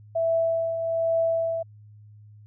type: tone with tremolo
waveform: sine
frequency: 660 Hz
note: E5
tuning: 2 cents sharp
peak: -19 dBFS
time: 0.15-1.63 s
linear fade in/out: 10 ms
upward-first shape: triangle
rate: 1.2 Hz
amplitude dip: 55%
effects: added 105 Hz sine -46 dBFS peak until 2.46 s